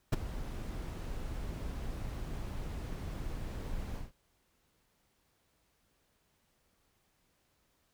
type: noise with ADSR envelope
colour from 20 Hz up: brown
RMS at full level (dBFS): -22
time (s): 0.12-4.12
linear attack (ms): 13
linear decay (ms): 16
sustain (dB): -17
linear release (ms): 160
effects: pink hiss -74 dBFS RMS until 7.93 s